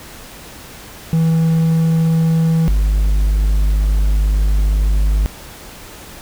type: tone pair in turn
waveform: triangle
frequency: 162.7 / 51.08 Hz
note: E3 / G#1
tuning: -22 / -28 cents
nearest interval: octave + minor sixth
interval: 2006 cents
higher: first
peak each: -9 dBFS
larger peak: neither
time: 1.13-2.68 / 2.68-5.26 s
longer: second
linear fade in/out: 0 ms
effects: pink hiss -36 dBFS RMS until 6.21 s